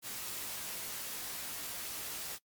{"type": "noise with comb filter", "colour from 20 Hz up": "white", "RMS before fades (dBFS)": -41, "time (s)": [0.02, 2.39], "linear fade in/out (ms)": 50, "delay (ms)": 17, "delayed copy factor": 0.5, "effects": ["noise-tail reverb RT60 0.1 s tail -22 dB re dry", "MP3 96 kbps"]}